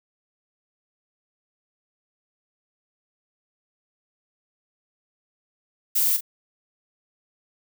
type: noise with echo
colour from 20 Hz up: violet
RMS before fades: -21 dBFS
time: 5.95-6.17 s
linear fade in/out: 10 ms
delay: 40 ms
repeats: 1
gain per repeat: -10 dB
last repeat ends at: 6.21 s
effects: none